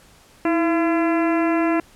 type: harmonic tone with a mistuned harmonic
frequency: 339.3 Hz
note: F4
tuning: 50 cents flat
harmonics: 1 / 2 / 3 / 4 / 5 / 6 / 7 / 8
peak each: -18 / -24 / -28 / -30 / -32 / -34 / -35 / -36 dBFS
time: 0.45-1.8 s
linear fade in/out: 2 ms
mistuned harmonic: 1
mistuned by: -71 cents
effects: pink hiss -51 dBFS RMS until 1.95 s + low-pass 12000 Hz 12 dB/octave